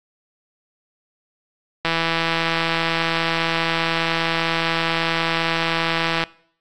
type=click train; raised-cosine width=0.3 ms; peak=-4 dBFS; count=725; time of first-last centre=1.85-6.238 s; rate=165 Hz; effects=noise-tail reverb RT60 0.6 s tail -22 dB re dry + AAC 64 kbps